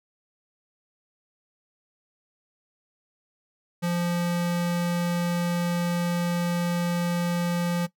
square tone, 173.7 Hz, F3, 9 cents flat, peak -24 dBFS, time 3.82-7.87 s, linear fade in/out 20 ms, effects noise-tail reverb RT60 0.1 s tail -17 dB re dry

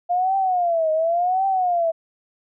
sine tone with vibrato, 698.5 Hz, F5, in tune, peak -17 dBFS, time 0.09-1.92 s, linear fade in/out 20 ms, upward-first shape triangle, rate 0.91 Hz, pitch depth 200 cents each way, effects none

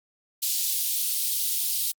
white high-pass noise, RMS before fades -26 dBFS, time 0.42-1.92 s, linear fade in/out 10 ms, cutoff 3400 Hz, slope 24 dB/octave, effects Opus 48 kbps

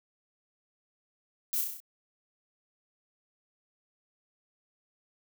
violet noise with echo, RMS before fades -31 dBFS, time 1.53-1.61 s, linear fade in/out 0 ms, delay 32 ms, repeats 6, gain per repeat -3 dB, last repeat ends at 1.802 s, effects none

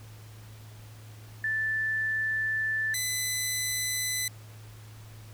sine / 10% pulse tone pair in turn, 1760 / 2008 Hz, A6 / B6, 0 / +28 cents, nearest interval major second, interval 228 cents, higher second, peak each -26 / -19 dBFS, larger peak second, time 1.44-2.94 / 2.94-4.28 s, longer first, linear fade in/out 2 ms, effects added 108 Hz sine -45 dBFS peak until 5.33 s + pink hiss -54 dBFS RMS until 5.33 s

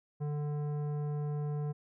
sine tone with tanh clipping, 147.6 Hz, D3, 9 cents sharp, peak -34 dBFS, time 0.2-1.73 s, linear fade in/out 20 ms, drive 13 dB, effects none

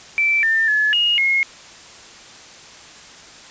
sine tone with pitch steps, 2331 / 1797 / 1713 / 2865 / 2159 Hz, D7 / A6 / A6 / F7 / C#7, -14 / +36 / -47 / +44 / -46 cents, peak -14 dBFS, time 0.18-1.43 s, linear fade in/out 0 ms, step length 250 ms, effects white hiss -41 dBFS RMS until 3.5 s + resampled to 16000 Hz

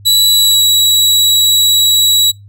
sawtooth tone with pitch glide, 3932 to 3894 Hz, B7 to B7, -8 to -25 cents, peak -4 dBFS, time 0.05-2.32 s, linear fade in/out 20 ms, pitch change -17 cents, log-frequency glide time 0.27-0.63 s, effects noise-tail reverb RT60 0.2 s tail -26 dB re dry + added 101 Hz sine -34 dBFS peak until 2.48 s

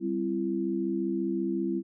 sine chord, C major, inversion second, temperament equal with one note detuned, 196 / 261.6 / 336.4 Hz, G3 / C4 / E4, 0 / 0 / +35 cents, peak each -32 / -33 / -29 dBFS, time 0-1.83 s, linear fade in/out 50 ms, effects none

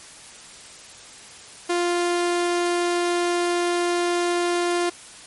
sawtooth tone, 349.4 Hz, F4, 1 cent sharp, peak -16 dBFS, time 1.69-4.9 s, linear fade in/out 10 ms, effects white hiss -43 dBFS RMS until 5.26 s + MP3 48 kbps

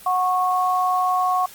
sine tone pair together, 734.2 / 1100 Hz, F#5 / C#6, -14 / -14 cents, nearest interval perfect fifth, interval 700 cents, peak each -20 dBFS, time 0.06-1.46 s, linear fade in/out 5 ms, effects white hiss -43 dBFS RMS until 1.54 s + Opus 32 kbps

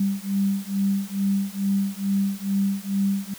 sine beating tone pair, 196 / 198.3 Hz, G3 / G3, 0 / +20 cents, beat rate 2.3 Hz, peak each -24 dBFS, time 0-3.34 s, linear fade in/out 5 ms, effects white hiss -43 dBFS RMS until 3.38 s

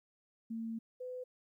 sine tone pair in turn, 226.4 / 504 Hz, A3 / B4, +50 / +35 cents, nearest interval octave + major second, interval 1385 cents, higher second, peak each -37 / -40 dBFS, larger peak first, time 0.5-0.79 / 1-1.24 s, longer first, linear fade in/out 10 ms, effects 13-bit

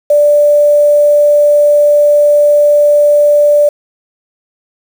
sine tone with quantisation, 587.3 Hz, D5, in tune, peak -4 dBFS, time 0.1-3.69 s, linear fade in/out 5 ms, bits 5, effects none

